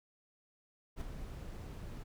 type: noise with ADSR envelope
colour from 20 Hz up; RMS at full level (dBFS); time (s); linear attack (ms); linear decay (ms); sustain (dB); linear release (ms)
brown; -37; 0.96-2.04; 52; 4; -8; 20
effects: none